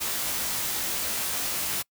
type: noise with comb filter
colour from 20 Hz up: white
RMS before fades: -29 dBFS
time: 0-1.83 s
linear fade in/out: 20 ms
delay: 20 ms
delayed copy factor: -0.9
effects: noise-tail reverb RT60 0.1 s tail -26 dB re dry